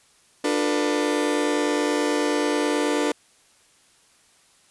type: chord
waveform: 35% pulse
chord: B half-diminished seventh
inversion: first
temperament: just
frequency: 296.3 / 355.6 / 444.5 / 493.9 Hz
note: D4 / F4 / A4 / B4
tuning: +15 / +31 / +18 / 0 cents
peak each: -22 / -28 / -25 / -26 dBFS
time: 0.44-3.12 s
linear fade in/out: 5 ms
effects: white hiss -58 dBFS RMS until 4.7 s + resampled to 24000 Hz